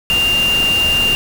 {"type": "tone in noise", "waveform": "sine", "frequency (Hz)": 2794, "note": "F7", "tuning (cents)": 0, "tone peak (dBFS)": -12, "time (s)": [0.1, 1.15], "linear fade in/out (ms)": 0, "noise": "pink", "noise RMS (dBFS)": -23, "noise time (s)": [0.1, 1.15], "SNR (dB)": 8, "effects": []}